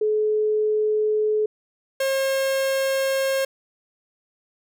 sine / 45% pulse tone pair in turn, 427.7 / 537.7 Hz, A4 / C5, -49 / +47 cents, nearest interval major third, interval 396 cents, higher second, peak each -18 / -20 dBFS, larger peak first, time 0.01-1.46 / 2-3.45 s, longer neither, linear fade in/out 5 ms, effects none

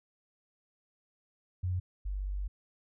sine tone pair in turn, 91 / 48.48 Hz, F#2 / G1, -28 / -18 cents, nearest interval major seventh, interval 1090 cents, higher first, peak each -29 / -32 dBFS, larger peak first, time 1.63-1.8 / 2.05-2.48 s, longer second, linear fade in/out 10 ms, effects none

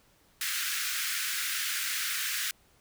pink high-pass noise, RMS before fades -32 dBFS, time 0.41-2.51 s, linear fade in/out 2 ms, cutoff 1400 Hz, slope 48 dB/octave, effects pink hiss -64 dBFS RMS until 2.8 s

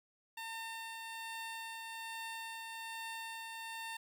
15% pulse tone with tremolo, 905 Hz, A5, 48 cents sharp, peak -35 dBFS, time 0.37-3.97 s, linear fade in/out 5 ms, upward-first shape triangle, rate 1.2 Hz, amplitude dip 30%, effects none

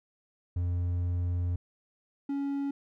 triangle tone pair in turn, 88.1 / 279.7 Hz, F2 / C#4, +16 / +16 cents, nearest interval octave + minor sixth, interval 2000 cents, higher second, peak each -25 / -27 dBFS, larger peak first, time 0.56-1.56 / 2.29-2.71 s, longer first, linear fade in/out 5 ms, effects none

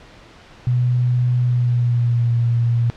sine tone with pitch glide, 123.47 to 118.03 Hz, B2 to A#2, 0 to +22 cents, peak -14 dBFS, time 0.67-2.9 s, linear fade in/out 0 ms, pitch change -78 cents, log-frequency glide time 1.4-2.32 s, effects pink hiss -44 dBFS RMS until 2.96 s + low-pass 4000 Hz 12 dB/octave

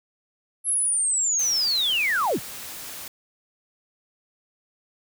sine linear sweep, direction down, 11175 to 43.36 Hz, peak -20 dBFS, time 0.64-2.4 s, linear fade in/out 50 ms
white noise, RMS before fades -37 dBFS, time 1.39-3.08 s, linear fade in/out 2 ms
effects none

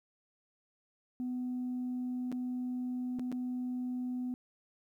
sine tone with dropouts, 250 Hz, B3, 21 cents sharp, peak -32 dBFS, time 1.2-4.34 s, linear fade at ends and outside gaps 0 ms, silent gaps 2.317-2.325 / 3.188-3.195 / 3.317-3.325 s, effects tanh soft clip ceiling -31 dBFS + 12-bit

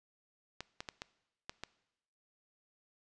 clicks, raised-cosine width 0.2 ms, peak -23 dBFS, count 6, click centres 0.606 / 0.805 / 0.888 / 1.019 / 1.495 / 1.636 s, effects noise-tail reverb RT60 0.9 s tail -20 dB re dry + resampled to 22050 Hz

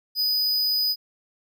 square tone, 4978 Hz, D#8, in tune, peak -21 dBFS, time 0.15-0.96 s, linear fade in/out 50 ms, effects none

